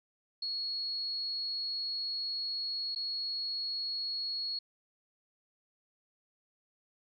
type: tone with dropouts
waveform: sine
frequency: 4334 Hz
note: C#8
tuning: 40 cents flat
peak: -33 dBFS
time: 0.42-4.59 s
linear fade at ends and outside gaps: 5 ms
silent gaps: 2.949-2.959 s
effects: none